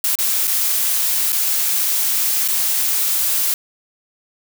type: noise with dropouts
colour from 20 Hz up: blue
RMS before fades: -18 dBFS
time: 0.04-3.54 s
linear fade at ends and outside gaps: 2 ms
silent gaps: 0.155-0.187 / 0.472-0.476 / 1.322-1.327 / 2.479-2.484 s
effects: none